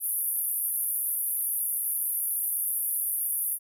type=band-pass noise; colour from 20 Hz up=pink; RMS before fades=-29 dBFS; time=0-3.59 s; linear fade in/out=50 ms; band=10000 to 14000 Hz; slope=96 dB/octave; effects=none